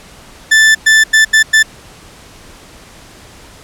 40% pulse tone bursts at uneven times, 1760 Hz, A6, in tune, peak -4 dBFS, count 5, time 0.51-0.75 / 0.86-1.04 / 1.13-1.25 / 1.33-1.43 / 1.53-1.63 s, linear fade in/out 10 ms, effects pink hiss -38 dBFS RMS until 3.63 s + low-pass 10000 Hz 12 dB/octave

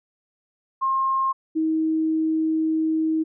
sine tone pair in turn, 1067 / 317.6 Hz, C6 / D#4, +34 / +36 cents, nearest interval octave + major sixth, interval 2098 cents, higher first, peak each -19 dBFS, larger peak neither, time 0.81-1.33 / 1.55-3.24 s, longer second, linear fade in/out 20 ms, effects none

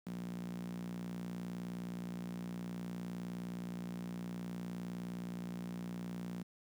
sawtooth tone with high-pass filter, 59.4 Hz, A#1, 33 cents sharp, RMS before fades -43 dBFS, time 0.06-6.43 s, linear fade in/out 5 ms, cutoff 190 Hz, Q 6.3, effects 11-bit

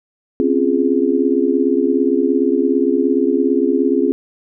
sine chord, Db major seventh, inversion third, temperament just, 259.9 / 277.2 / 346.5 / 415.8 Hz, C4 / Db4 / F4 / Ab4, -11 / 0 / -14 / +2 cents, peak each -18 dBFS, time 0.4-4.12 s, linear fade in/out 0 ms, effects none

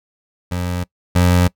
25% pulse tone pair in turn, 89 / 89 Hz, F2 / F2, +33 / +33 cents, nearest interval unison, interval 0 cents, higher neither, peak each -16 / -7 dBFS, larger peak second, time 0.51-0.84 / 1.15-1.48 s, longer neither, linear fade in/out 10 ms, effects noise-tail reverb RT60 0.1 s tail -23 dB re dry

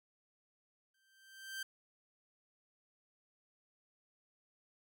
sawtooth tone with exponential growth, 1565 Hz, G6, 3 cents flat, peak -35 dBFS, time 0.94-1.63 s, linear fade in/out 5 ms, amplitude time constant 150 ms, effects none

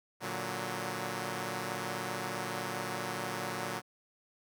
5% pulse chord, Bb augmented, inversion none, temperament equal, 116.54 / 146.83 / 185 Hz, Bb2 / D3 / F#3, 0 / 0 / 0 cents, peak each -28 / -30 / -27 dBFS, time 0.2-3.82 s, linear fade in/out 50 ms, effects none

